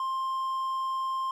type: tone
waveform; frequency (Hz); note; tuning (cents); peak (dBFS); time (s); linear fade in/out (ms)
triangle; 1055; C6; +14; -26; 0-1.31; 2
effects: none